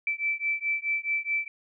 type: beating tone pair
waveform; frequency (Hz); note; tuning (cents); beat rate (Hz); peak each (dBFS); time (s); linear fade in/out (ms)
sine; 2322 / 2326.7; D7 / D7; -20 / -17; 4.7; -29; 0.07-1.48; 2
effects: none